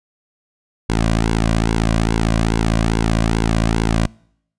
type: tone with flanger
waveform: sawtooth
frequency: 55.5 Hz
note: A1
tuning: 16 cents sharp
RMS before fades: -17 dBFS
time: 0.89-4.07 s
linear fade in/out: 10 ms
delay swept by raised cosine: 1.6 to 2.32 ms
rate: 2.4 Hz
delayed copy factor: -0.7
effects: noise-tail reverb RT60 0.7 s tail -26 dB re dry + resampled to 22050 Hz